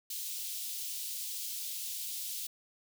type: high-pass noise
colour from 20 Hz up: white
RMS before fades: -39 dBFS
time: 0.1-2.47 s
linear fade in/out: 5 ms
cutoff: 3100 Hz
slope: 24 dB/octave
effects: none